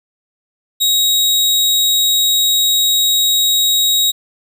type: tone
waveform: sawtooth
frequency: 3800 Hz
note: A#7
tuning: 33 cents sharp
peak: -8 dBFS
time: 0.8-4.12 s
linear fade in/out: 20 ms
effects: none